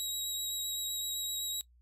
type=tone with vibrato; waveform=20% pulse; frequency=3841 Hz; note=B7; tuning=49 cents flat; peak=-28 dBFS; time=0-1.61 s; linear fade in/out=0 ms; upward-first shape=triangle; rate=7.8 Hz; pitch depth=17 cents each way; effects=noise-tail reverb RT60 0.1 s tail -19 dB re dry + added 60 Hz sine -60 dBFS peak until 1.81 s